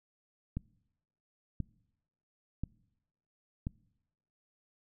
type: click train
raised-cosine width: 5 ms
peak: -22 dBFS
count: 4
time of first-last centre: 0.57-3.669 s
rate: 0.968 Hz
effects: noise-tail reverb RT60 0.9 s tail -24 dB re dry